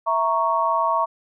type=chord; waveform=sine; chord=A# diminished; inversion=second; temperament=equal; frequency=659.3 / 932.3 / 1108.7 Hz; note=E5 / A#5 / C#6; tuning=0 / 0 / 0 cents; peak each=-24 / -22 / -21 dBFS; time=0.06-1.06 s; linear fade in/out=20 ms; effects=none